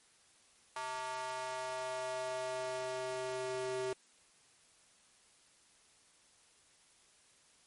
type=tone with high-pass filter sweep; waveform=square; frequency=128.6 Hz; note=C3; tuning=30 cents flat; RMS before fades=-39 dBFS; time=0.76-3.93 s; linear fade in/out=2 ms; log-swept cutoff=930 to 420 Hz; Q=2.8; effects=white hiss -66 dBFS RMS until 7.66 s + MP3 48 kbps